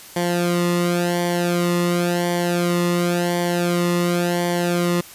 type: tone with flanger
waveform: sawtooth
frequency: 174.61 Hz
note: F3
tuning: in tune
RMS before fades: -20 dBFS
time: 0.16-5.01 s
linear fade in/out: 5 ms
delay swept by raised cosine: 0.76 to 1.29 ms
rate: 0.93 Hz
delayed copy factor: -0.85
effects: white hiss -41 dBFS RMS until 5.14 s + resampled to 32000 Hz